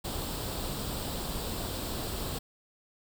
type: noise with comb filter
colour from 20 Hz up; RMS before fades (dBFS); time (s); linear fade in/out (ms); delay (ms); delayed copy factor
pink; -35; 0.04-2.39; 10; 0.24; +0.55
effects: none